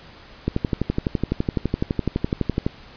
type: click train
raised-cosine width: 3 ms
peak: -7 dBFS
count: 27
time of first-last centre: 0.48-2.665 s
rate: 11.9 Hz
effects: pink hiss -45 dBFS RMS until 2.96 s + resampled to 11025 Hz